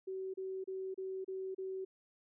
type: tone bursts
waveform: sine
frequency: 379.5 Hz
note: F#4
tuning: 44 cents sharp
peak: -38 dBFS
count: 6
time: 0.07-1.85 s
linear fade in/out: 10 ms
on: 270 ms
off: 32 ms
effects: none